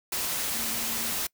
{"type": "tone in noise", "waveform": "sine", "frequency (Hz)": 228.2, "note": "A#3", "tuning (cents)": -37, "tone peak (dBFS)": -41, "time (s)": [0.54, 1.13], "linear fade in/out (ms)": 5, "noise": "white", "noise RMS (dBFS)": -30, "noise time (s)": [0.12, 1.27], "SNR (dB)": -14, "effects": ["noise-tail reverb RT60 0.1 s tail -24 dB re dry"]}